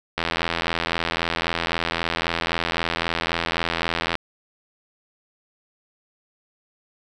click train, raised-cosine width 0.3 ms, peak -6 dBFS, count 334, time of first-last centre 0.18-4.154 s, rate 83.8 Hz, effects none

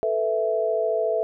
sine chord, A suspended second, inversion none, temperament equal, 440 / 493.9 / 659.3 Hz, A4 / B4 / E5, 0 / 0 / 0 cents, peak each -25 / -28 / -23 dBFS, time 0.03-1.23 s, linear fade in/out 0 ms, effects none

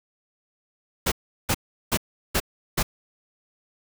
pink noise bursts, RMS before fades -22 dBFS, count 5, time 1.06-2.83 s, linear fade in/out 10 ms, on 58 ms, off 370 ms, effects none

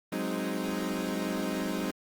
30% pulse chord, Ab dominant seventh, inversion third, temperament equal, 185 / 207.7 / 261.6 / 311.1 Hz, Gb3 / Ab3 / C4 / Eb4, 0 / 0 / 0 / 0 cents, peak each -33 dBFS, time 0.12-1.91 s, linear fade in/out 5 ms, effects Opus 24 kbps

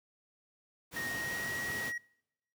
pink noise, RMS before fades -41 dBFS, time 0.91-1.93 s, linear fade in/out 50 ms
triangle tone with pitch glide, 1864.7 to 1902.8 Hz, A#6 to A#6, 0 to +35 cents, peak -34 dBFS, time 0.96-1.98 s, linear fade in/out 5 ms, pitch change +35 cents, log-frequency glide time 1.07-1.5 s
effects noise-tail reverb RT60 0.9 s tail -26 dB re dry + high-pass 100 Hz 12 dB/octave

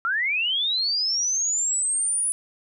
sine linear sweep, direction up, 1318.5 to 9956 Hz, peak -21 dBFS, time 0.05-2.32 s, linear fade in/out 0 ms, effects none

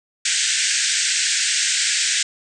white band-pass noise, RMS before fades -20 dBFS, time 0.25-2.23 s, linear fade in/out 5 ms, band 1500 to 8500 Hz, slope 96 dB/octave, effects none

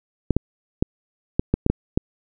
clicks, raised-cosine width 3 ms, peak -4 dBFS, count 8, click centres 0.307 / 0.366 / 0.825 / 1.395 / 1.54 / 1.664 / 1.7 / 1.975 s, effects none

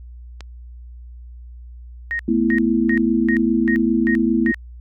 click, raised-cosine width 0.2 ms, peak -18 dBFS, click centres 0.407 s
sine tone bursts, 1864.7 Hz, A#6, in tune, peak -20 dBFS, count 7, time 2.11-4.544 s, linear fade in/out 0 ms, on 82 ms, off 310 ms
sine chord, A suspended second, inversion none, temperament just, 220 / 247.5 / 330 Hz, A3 / B3 / E4, 0 / +4 / +2 cents, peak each -19 dBFS, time 2.28-4.52 s, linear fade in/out 5 ms
effects added 60 Hz sine -35 dBFS peak until 4.8 s

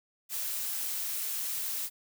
blue noise, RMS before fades -34 dBFS, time 0.29-1.9 s, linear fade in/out 50 ms, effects none

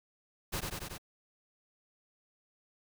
pink noise with echo, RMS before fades -35 dBFS, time 0.52-0.61 s, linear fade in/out 20 ms, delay 93 ms, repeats 4, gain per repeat -2 dB, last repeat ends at 0.982 s, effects none

